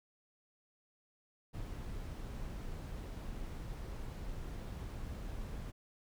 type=noise; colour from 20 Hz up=brown; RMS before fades=-43 dBFS; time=1.53-5.72 s; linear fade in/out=20 ms; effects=none